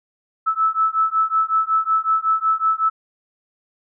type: beating tone pair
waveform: sine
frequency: 1306 / 1311.4 Hz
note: E6 / E6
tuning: -17 / -9 cents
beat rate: 5.4 Hz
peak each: -19 dBFS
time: 0.46-2.9 s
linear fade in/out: 20 ms
effects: none